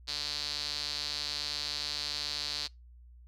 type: tone with band-pass filter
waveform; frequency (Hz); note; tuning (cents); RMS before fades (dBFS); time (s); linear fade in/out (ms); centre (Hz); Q
sawtooth; 147.1; D3; +3; -36; 0.07-2.68; 20; 4400; 5.8
effects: noise-tail reverb RT60 0.2 s tail -24 dB re dry + added 60 Hz sine -51 dBFS peak until 3.27 s